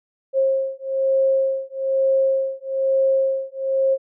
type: beating tone pair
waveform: sine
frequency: 535 / 536.1 Hz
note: C5 / C5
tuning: +38 / +42 cents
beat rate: 1.1 Hz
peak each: -20 / -20 dBFS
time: 0.33-3.98 s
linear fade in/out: 50 ms
effects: none